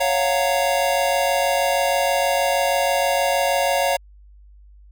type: chord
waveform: square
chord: Gb major seventh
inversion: second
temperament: just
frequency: 555 / 693.7 / 740 / 925 Hz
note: Db5 / F5 / Gb5 / Bb5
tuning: +2 / -12 / 0 / -14 cents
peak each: -22 / -23 / -26 / -27 dBFS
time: 0-3.97 s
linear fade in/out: 10 ms
effects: added 50 Hz sine -44 dBFS peak until 4.91 s